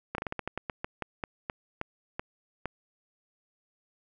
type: slowing click train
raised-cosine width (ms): 0.5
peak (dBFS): -17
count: 16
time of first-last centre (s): 0.15-2.657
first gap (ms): 32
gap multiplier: 1.21
effects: none